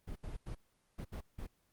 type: noise bursts at uneven times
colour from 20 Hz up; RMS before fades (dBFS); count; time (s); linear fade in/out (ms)
brown; -42; 6; 0.07-0.16 / 0.23-0.37 / 0.46-0.55 / 0.98-1.05 / 1.12-1.21 / 1.38-1.47; 10
effects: pink hiss -75 dBFS RMS until 1.72 s + Opus 24 kbps